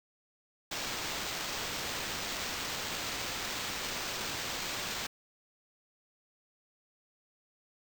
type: noise with sample-and-hold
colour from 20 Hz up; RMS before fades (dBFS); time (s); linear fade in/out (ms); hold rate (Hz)
blue; -37; 0.71-5.07; 5; 11025
effects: none